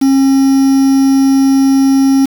triangle tone with quantisation, 270 Hz, C#4, 45 cents flat, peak -4 dBFS, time 0.01-2.26 s, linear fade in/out 10 ms, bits 4, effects none

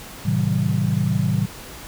sine chord, A diminished seventh, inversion none, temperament just, 110 / 132 / 158.4 / 190.08 Hz, A2 / C3 / Eb3 / Gb3, 0 / +16 / +31 / +47 cents, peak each -23 dBFS, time 0.25-1.46 s, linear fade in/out 10 ms, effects pink hiss -38 dBFS RMS until 1.87 s

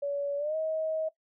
sine tone with pitch glide, 568 to 633.9 Hz, C#5 to D#5, +42 to +32 cents, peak -28 dBFS, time 0.02-1.09 s, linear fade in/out 10 ms, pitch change +190 cents, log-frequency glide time 0.37-0.56 s, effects noise-tail reverb RT60 0.1 s tail -17 dB re dry

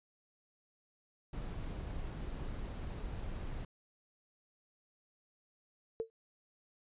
brown noise, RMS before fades -41 dBFS, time 1.33-3.65 s, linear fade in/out 5 ms
sine tone with exponential decay, 451.1 Hz, A4, 43 cents sharp, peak -29 dBFS, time 6-6.1 s, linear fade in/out 0 ms, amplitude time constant 20 ms
effects resampled to 8000 Hz

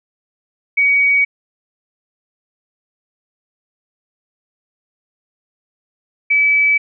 sine tone pair in turn, 2257 / 2296 Hz, C#7 / D7, +31 / -40 cents, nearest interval unison, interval 29 cents, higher second, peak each -10 dBFS, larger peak neither, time 0.77-1.25 / 6.3-6.78 s, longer neither, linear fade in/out 10 ms, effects none

